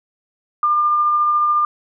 sine tone with tremolo, 1200 Hz, D6, 37 cents sharp, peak -12 dBFS, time 0.63-1.65 s, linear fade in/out 2 ms, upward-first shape triangle, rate 14 Hz, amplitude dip 25%, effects none

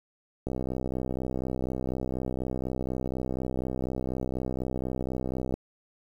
click train, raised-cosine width 2 ms, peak -18 dBFS, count 326, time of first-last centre 0.47-5.54 s, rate 64.1 Hz, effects 9-bit

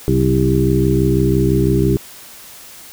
harmonic tone with a mistuned harmonic, 66 Hz, C2, 16 cents sharp, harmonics 1 / 2 / 3 / 4 / 5 / 6, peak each -20 / -16 / -20 / -23 / -18 / -18 dBFS, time 0.08-1.97 s, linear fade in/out 0 ms, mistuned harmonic 3, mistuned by -56 cents, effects white hiss -38 dBFS RMS until 2.92 s

